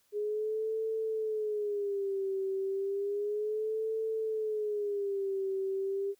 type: tone with vibrato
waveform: sine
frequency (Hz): 413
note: G#4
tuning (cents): -10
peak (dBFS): -30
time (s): 0.12-6.15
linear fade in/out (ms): 50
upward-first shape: sine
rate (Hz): 0.32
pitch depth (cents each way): 120
effects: white hiss -71 dBFS RMS until 6.19 s